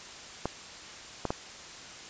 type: clicks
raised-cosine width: 1 ms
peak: -15 dBFS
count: 3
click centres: 0.456 / 1.253 / 1.305 s
effects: white hiss -45 dBFS RMS until 2.09 s + resampled to 16000 Hz